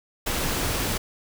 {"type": "noise", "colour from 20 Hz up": "pink", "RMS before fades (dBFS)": -26, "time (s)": [0.26, 0.98], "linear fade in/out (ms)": 10, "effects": []}